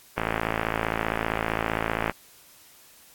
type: click train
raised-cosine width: 0.5 ms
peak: -9 dBFS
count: 107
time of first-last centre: 0.18-2.097 s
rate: 55.3 Hz
effects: white hiss -53 dBFS RMS until 3.14 s + AAC 64 kbps